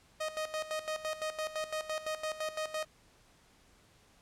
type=tone with tremolo; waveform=sawtooth; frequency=623 Hz; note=D#5; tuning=2 cents sharp; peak=-29 dBFS; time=0.2-2.85 s; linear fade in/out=10 ms; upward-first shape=square; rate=5.9 Hz; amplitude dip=75%; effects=pink hiss -64 dBFS RMS until 4.21 s + low-pass 10000 Hz 12 dB/octave